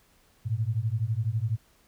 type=beating tone pair; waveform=sine; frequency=105.4 / 117.4 Hz; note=G#2 / A#2; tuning=+26 / +13 cents; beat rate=12 Hz; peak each=-28 dBFS; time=0.45-1.57 s; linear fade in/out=20 ms; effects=pink hiss -63 dBFS RMS until 1.87 s